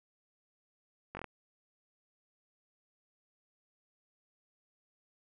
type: slowing click train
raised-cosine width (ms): 0.5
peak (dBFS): -26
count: 5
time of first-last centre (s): 1.15-1.243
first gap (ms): 20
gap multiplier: 1.1
effects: none